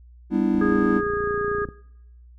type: chord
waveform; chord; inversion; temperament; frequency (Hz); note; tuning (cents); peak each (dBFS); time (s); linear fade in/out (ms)
triangle; E minor seventh; first; just; 197.78 / 247.2 / 296.7 / 329.6; G3 / B3 / D4 / E4; +16 / +2 / +18 / 0; -22; 0.3-1.02; 50
type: click train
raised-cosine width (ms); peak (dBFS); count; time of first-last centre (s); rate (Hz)
3; -22; 34; 0.55-1.688; 29
type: harmonic tone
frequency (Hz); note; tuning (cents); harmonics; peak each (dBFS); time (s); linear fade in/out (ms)
411.3; G#4; -17; 1 / 3 / 4; -24 / -29 / -30; 0.61-1.65; 5
effects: noise-tail reverb RT60 0.8 s tail -21 dB re dry + added 60 Hz sine -45 dBFS peak until 2.38 s